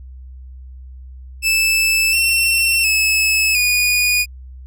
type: tone with pitch steps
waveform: sawtooth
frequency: 2630 / 2707 / 2594 / 2458 Hz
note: E7 / E7 / E7 / D#7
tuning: -5 / +45 / -28 / -22 cents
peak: -10 dBFS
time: 1.42-4.26 s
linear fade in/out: 50 ms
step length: 710 ms
effects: added 64 Hz sine -33 dBFS peak until 4.66 s